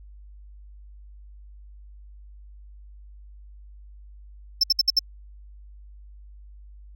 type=tone bursts; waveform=triangle; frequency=5310 Hz; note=E8; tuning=12 cents sharp; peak=-14 dBFS; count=5; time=4.61-4.992 s; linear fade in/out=5 ms; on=26 ms; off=63 ms; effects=added 50 Hz sine -43 dBFS peak until 6.95 s